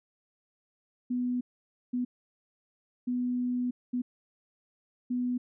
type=tone bursts at uneven times; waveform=sine; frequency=247.4 Hz; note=B3; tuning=3 cents sharp; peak=-27 dBFS; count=5; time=1.1-1.41 / 1.93-2.05 / 3.07-3.71 / 3.93-4.02 / 5.1-5.38 s; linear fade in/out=10 ms; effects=none